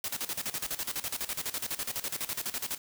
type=noise with tremolo; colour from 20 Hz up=white; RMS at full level=-33 dBFS; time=0.04-2.78 s; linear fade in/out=2 ms; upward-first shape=square; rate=12 Hz; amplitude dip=80%; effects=none